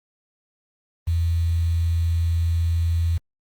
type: tone with quantisation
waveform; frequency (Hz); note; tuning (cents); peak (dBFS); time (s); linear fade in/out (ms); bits
sine; 83.8; E2; +29; -18; 1.07-3.18; 10; 7
effects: Opus 32 kbps